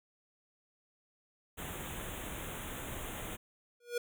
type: band-stop noise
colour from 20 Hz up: pink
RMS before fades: -42 dBFS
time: 1.57-3.37 s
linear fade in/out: 20 ms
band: 3700 to 6500 Hz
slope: 96 dB/octave
type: tone with exponential growth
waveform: square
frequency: 480 Hz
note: B4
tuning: 49 cents flat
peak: -30 dBFS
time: 3.8-3.98 s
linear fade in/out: 5 ms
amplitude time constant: 37 ms
effects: none